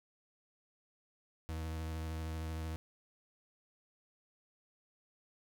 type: tone with vibrato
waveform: 40% pulse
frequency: 80 Hz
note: D#2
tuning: 49 cents sharp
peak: -37 dBFS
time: 1.49-2.76 s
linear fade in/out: 0 ms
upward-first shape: sine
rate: 13 Hz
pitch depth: 19 cents each way
effects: none